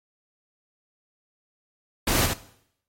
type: noise with echo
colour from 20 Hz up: pink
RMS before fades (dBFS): -22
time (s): 2.07-2.26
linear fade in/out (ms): 5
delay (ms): 76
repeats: 1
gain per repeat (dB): -4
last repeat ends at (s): 2.336
effects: noise-tail reverb RT60 0.7 s tail -17 dB re dry + MP3 64 kbps